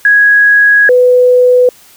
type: tone pair in turn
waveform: sine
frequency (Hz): 1661.2 / 498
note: G#6 / B4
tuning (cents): 0 / +14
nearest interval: octave + major sixth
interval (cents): 2086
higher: first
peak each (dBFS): -3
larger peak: neither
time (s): 0.05-0.89 / 0.89-1.69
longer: first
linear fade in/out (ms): 2
effects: white hiss -41 dBFS RMS until 1.96 s